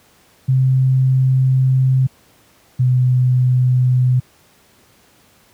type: tone pair in turn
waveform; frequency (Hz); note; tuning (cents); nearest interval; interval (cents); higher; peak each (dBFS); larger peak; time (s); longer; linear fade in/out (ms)
sine; 130.81 / 126.5; C3 / B2; 0 / +42; minor second; 58; first; -10; neither; 0.48-2.07 / 2.79-4.2; first; 10
effects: pink hiss -52 dBFS RMS until 5.53 s + high-pass 80 Hz 12 dB/octave